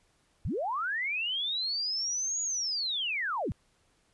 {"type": "linear two-way sweep", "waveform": "sine", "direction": "up then down", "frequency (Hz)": [50.6, 6840, 50.6], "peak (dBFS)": -29, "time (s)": [0.45, 3.52], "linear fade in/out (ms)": 0, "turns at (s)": 2.42, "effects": ["pink hiss -69 dBFS RMS until 4.13 s", "resampled to 24000 Hz"]}